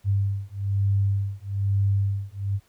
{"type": "beating tone pair", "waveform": "sine", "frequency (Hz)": [98.7, 99.8], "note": ["G2", "G2"], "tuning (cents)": [12, 32], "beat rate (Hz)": 1.1, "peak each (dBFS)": -24, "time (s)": [0.04, 2.6], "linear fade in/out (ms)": 50, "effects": ["pink hiss -63 dBFS RMS until 2.68 s"]}